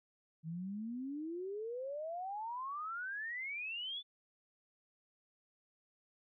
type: exponential sweep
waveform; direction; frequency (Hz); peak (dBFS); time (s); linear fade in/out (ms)
sine; up; 155.56 to 3529; -39; 0.43-4.03; 50
effects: none